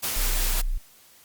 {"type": "noise with tremolo", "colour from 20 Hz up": "white", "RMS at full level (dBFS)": -27, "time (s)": [0.02, 0.62], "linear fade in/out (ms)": 20, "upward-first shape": "triangle", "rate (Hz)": 5.4, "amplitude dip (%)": 25}
{"type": "tone", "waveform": "sine", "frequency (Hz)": 30.87, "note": "B0", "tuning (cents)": 0, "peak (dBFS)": -22, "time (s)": [0.16, 0.78], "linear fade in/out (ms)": 10}
{"effects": ["white hiss -54 dBFS RMS until 1.24 s", "Opus 48 kbps"]}